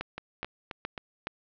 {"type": "two click trains", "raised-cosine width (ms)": 0.3, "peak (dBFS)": [-20, -16], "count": [4, 4], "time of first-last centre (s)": [[0.18, 0.978], [0.01, 1.271]], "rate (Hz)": [3.76, 2.38], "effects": ["low-pass 4000 Hz 12 dB/octave"]}